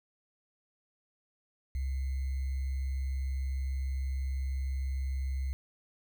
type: tone with sample-and-hold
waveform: sine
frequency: 66.5 Hz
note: C2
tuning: 29 cents sharp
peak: -30 dBFS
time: 1.75-5.53 s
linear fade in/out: 0 ms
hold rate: 2100 Hz
effects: none